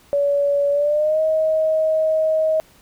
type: tone with pitch glide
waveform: sine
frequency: 569 to 631.3 Hz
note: C#5 to D#5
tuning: +45 to +25 cents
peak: -15 dBFS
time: 0.13-2.6 s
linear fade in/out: 0 ms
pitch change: +180 cents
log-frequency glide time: 0.71-1.21 s
effects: pink hiss -52 dBFS RMS until 2.81 s